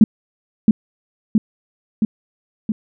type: tone with echo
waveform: sine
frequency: 216.5 Hz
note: A3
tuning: 28 cents flat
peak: -3 dBFS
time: 0.01-0.04 s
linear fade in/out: 2 ms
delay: 670 ms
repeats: 4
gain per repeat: -3 dB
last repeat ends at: 2.72 s
effects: none